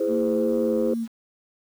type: chord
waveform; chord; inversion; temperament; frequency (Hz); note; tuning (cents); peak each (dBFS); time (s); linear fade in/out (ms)
sine; E augmented; none; just; 329.6 / 412 / 515; E4 / G#4 / B#4; 0 / -14 / -28; -26 / -25 / -23; 0-0.94; 5
type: tone with vibrato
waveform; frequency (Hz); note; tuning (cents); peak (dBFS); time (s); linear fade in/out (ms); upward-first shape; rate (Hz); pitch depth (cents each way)
sine; 227.8; A#3; -40; -24; 0.07-1.08; 50; triangle; 2.6; 33
effects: tanh soft clip ceiling -13 dBFS + 8-bit